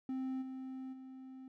triangle tone with level steps, 261.6 Hz, C4, in tune, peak -34 / -40 / -46 dBFS, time 0.09-1.48 s, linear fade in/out 2 ms, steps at 0.41 / 0.92 s, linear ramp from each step 20 ms, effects none

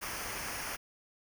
pink noise with comb filter, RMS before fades -39 dBFS, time 0.01-0.77 s, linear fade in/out 20 ms, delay 0.26 ms, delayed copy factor -0.65, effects none

